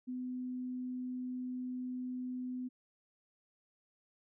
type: tone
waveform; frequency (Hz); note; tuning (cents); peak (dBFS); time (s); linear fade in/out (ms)
sine; 252.1; B3; +36; -37; 0.07-2.69; 20
effects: none